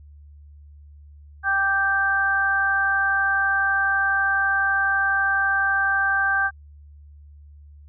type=harmonic tone; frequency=392 Hz; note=G4; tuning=in tune; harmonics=2 / 3 / 4; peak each=-26 / -28 / -19 dBFS; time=1.43-6.51 s; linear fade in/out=50 ms; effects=added 73 Hz sine -43 dBFS peak until 7.88 s